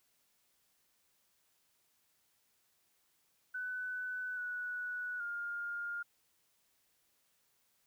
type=tone with pitch steps; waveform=sine; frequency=1499 / 1474 / 1412 Hz; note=F#6 / F#6 / F6; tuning=+22 / -7 / +19 cents; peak=-37 dBFS; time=3.54-6.03 s; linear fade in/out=10 ms; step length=830 ms; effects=white hiss -75 dBFS RMS until 7.86 s